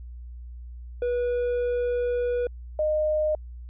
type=tone pair in turn; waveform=triangle / sine; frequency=486.8 / 613.3 Hz; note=B4 / D#5; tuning=-25 / -25 cents; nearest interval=major third; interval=400 cents; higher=second; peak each=-21 dBFS; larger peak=neither; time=1.02-2.47 / 2.79-3.35 s; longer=first; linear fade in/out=2 ms; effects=added 60 Hz sine -37 dBFS peak until 3.69 s + resampled to 8000 Hz